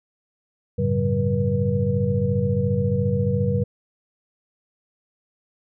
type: tone cluster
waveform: sine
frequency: 95.4 / 109.8 / 138.3 / 189.7 / 482.8 Hz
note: G2 / A2 / C#3 / F#3 / B4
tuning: -47 / -3 / -4 / +43 / -39 cents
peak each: -25 dBFS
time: 0.78-3.64 s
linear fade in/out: 10 ms
effects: none